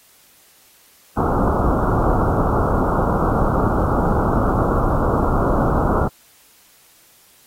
pink low-pass noise, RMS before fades -18 dBFS, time 1.17-6.08 s, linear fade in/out 5 ms, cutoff 1400 Hz, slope 96 dB/octave, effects white hiss -52 dBFS RMS until 7.46 s + AAC 48 kbps

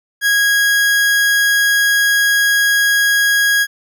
40% pulse tone, 1650 Hz, G#6, 12 cents flat, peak -10 dBFS, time 0.21-3.67 s, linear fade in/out 50 ms, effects none

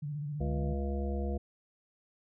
sine tone with vibrato, 146.83 Hz, D3, in tune, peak -34 dBFS, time 0.02-0.74 s, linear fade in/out 10 ms, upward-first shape square, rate 15 Hz, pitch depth 52 cents each way
harmonic tone, 69.3 Hz, C#2, in tune, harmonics 1 / 3 / 5 / 7 / 9 / 10, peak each -32 / -38 / -42 / -41 / -47 / -45 dBFS, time 0.4-1.38 s, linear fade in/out 10 ms
effects none

